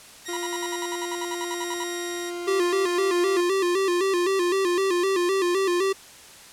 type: tone with tremolo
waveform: 10% pulse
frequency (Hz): 1880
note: A#6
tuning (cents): +14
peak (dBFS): -23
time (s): 0.25-2.31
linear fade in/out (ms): 20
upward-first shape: sine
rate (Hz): 0.79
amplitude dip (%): 25
type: tone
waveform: 40% pulse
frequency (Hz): 349.2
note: F4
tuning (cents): 0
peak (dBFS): -29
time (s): 0.28-3.41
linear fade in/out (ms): 10
type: tone bursts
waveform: 40% pulse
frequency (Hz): 978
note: B5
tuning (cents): -17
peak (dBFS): -29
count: 16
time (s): 0.33-1.838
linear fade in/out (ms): 2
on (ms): 38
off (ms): 60
type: tone with vibrato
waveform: square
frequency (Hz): 369.2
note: F#4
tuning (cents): -4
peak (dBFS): -21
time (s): 2.47-5.93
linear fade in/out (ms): 10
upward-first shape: square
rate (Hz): 3.9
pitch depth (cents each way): 85
effects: white hiss -46 dBFS RMS until 6.52 s + low-pass 10000 Hz 12 dB/octave